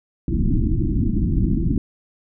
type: low-pass noise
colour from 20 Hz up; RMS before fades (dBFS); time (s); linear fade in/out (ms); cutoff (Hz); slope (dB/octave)
pink; -19; 0.28-1.78; 2; 340; 96
effects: none